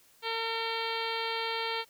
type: harmonic tone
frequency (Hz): 454.3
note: A#4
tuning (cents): -45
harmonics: 1 / 2 / 3 / 4 / 5 / 6 / 7 / 8 / 9 / 10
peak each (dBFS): -37 / -36 / -40 / -42 / -39 / -43 / -39 / -44 / -42 / -45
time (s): 0.22-1.85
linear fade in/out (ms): 50
effects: white hiss -62 dBFS RMS until 1.89 s